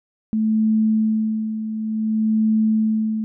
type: tone with tremolo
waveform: sine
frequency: 218.4 Hz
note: A3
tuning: 13 cents flat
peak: -14 dBFS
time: 0.33-3.24 s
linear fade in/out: 0 ms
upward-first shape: sine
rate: 0.56 Hz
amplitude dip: 65%
effects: none